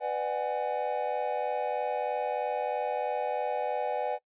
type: chord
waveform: triangle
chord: G# half-diminished seventh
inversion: first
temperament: just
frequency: 498.4 / 598 / 747.5 / 830.6 Hz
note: B4 / D5 / F#5 / G#5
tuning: +16 / +31 / +17 / 0 cents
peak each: -32 dBFS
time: 0-4.19 s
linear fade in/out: 50 ms
effects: noise-tail reverb RT60 0.1 s tail -23 dB re dry + resampled to 8000 Hz